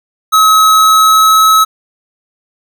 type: tone with pitch glide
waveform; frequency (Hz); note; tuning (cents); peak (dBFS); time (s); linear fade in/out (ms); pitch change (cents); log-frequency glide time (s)
square; 1282 to 1290.2; E6 to E6; -49 to -38; -5; 0.32-1.65; 20; +11; 0.7-1.41
effects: none